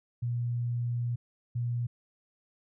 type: tone bursts at uneven times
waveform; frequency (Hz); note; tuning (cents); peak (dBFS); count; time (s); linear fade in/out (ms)
sine; 120; B2; -49; -28; 2; 0.22-1.16 / 1.55-1.87; 10
effects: none